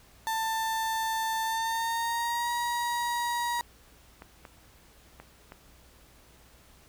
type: tone with pitch glide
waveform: 35% pulse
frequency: 890 to 953.9 Hz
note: A5 to A#5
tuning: +20 to +40 cents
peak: -26 dBFS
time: 0.27-3.61 s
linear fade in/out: 0 ms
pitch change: +120 cents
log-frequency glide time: 1.43-2.51 s
type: clicks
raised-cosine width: 0.5 ms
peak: -29 dBFS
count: 5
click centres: 3.594 / 4.221 / 4.452 / 5.2 / 5.521 s
effects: added 60 Hz sine -61 dBFS peak until 6.88 s + pink hiss -58 dBFS RMS until 6.88 s